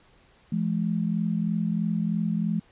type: tone pair together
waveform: sine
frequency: 170 / 213.1 Hz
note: F3 / G#3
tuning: -46 / +45 cents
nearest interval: major third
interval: 391 cents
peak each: -26 dBFS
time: 0.52-2.6 s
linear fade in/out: 5 ms
effects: pink hiss -59 dBFS RMS until 2.71 s + resampled to 8000 Hz